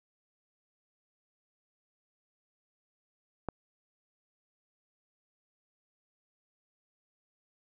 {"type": "click", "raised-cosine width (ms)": 1, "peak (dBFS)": -19, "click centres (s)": 3.487, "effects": []}